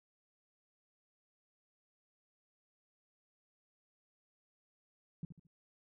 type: tone with echo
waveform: sine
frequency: 163.7 Hz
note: E3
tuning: 12 cents flat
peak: -37 dBFS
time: 5.23-5.25 s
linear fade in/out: 2 ms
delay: 73 ms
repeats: 3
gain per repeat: -9 dB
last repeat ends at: 5.469 s
effects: none